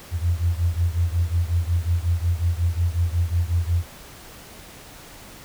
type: beating tone pair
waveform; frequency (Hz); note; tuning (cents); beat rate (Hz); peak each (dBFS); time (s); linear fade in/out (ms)
sine; 83.9 / 89.4; E2 / F2; +31 / +41; 5.5; -21 / -23; 0.11-3.86; 50
effects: pink hiss -43 dBFS RMS until 5.44 s